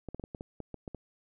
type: clicks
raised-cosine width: 2 ms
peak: -26 dBFS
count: 10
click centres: 0.087 / 0.146 / 0.197 / 0.239 / 0.348 / 0.409 / 0.603 / 0.743 / 0.878 / 0.947 s
effects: none